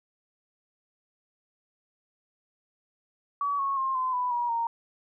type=tone with pitch steps; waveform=sine; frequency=1138 / 1099.9 / 1063 / 1027.4 / 993 / 959.7 / 927.6 Hz; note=C#6 / C#6 / C6 / C6 / B5 / B5 / A#5; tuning=+45 / -14 / +27 / -32 / +9 / -50 / -9 cents; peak=-25 dBFS; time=3.41-4.67 s; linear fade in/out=2 ms; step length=180 ms; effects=none